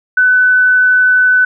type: tone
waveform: sine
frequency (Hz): 1502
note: F#6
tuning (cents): +26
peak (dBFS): -6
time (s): 0.17-1.45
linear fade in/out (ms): 5
effects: none